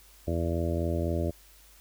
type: harmonic tone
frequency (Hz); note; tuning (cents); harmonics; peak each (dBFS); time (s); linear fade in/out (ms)
83.9; E2; +31; 1 / 2 / 3 / 4 / 5 / 6 / 7 / 8; -29 / -35 / -36 / -34 / -38 / -41 / -35 / -42; 0.27-1.31; 10
effects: added 50 Hz sine -57 dBFS peak until 1.8 s + white hiss -57 dBFS RMS until 1.8 s